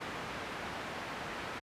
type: low-pass noise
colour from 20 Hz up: white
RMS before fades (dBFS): -41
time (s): 0-1.6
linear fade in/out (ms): 20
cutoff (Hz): 1800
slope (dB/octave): 12
effects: high-pass 60 Hz 12 dB/octave + resampled to 32000 Hz